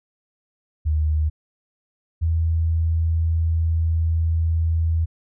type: tone pair in turn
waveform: sine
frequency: 77 / 81.78 Hz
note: D#2 / E2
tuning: -17 / -13 cents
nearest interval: minor second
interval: 104 cents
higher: second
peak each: -17 dBFS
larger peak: neither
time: 0.85-1.3 / 2.21-5.06 s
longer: second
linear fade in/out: 20 ms
effects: none